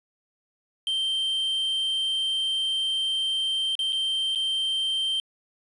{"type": "tone with dropouts", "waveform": "triangle", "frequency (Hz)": 3136, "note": "G7", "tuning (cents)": 0, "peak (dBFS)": -22, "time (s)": [0.87, 5.2], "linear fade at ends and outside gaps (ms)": 1, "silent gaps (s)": [[3.753, 3.791], [3.924, 3.929], [4.35, 4.357]], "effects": ["resampled to 24000 Hz", "9-bit"]}